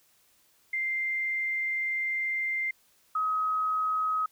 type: tone pair in turn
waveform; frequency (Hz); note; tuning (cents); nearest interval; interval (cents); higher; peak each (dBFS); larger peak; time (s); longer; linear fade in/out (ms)
sine; 2093 / 1268.3; C7 / D#6; 0 / +33; major sixth; 867; first; -27 / -25; second; 0.73-2.71 / 3.15-4.26; first; 5
effects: white hiss -65 dBFS RMS until 4.31 s